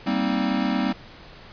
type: chord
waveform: square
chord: C minor seventh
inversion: second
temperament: equal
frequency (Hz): 196 / 233.1 / 261.6 / 311.1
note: G3 / Bb3 / C4 / Eb4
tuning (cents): 0 / 0 / 0 / 0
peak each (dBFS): -27 / -28 / -26 / -30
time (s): 0.06-0.93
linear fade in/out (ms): 10
effects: pink hiss -45 dBFS RMS until 1.52 s + resampled to 11025 Hz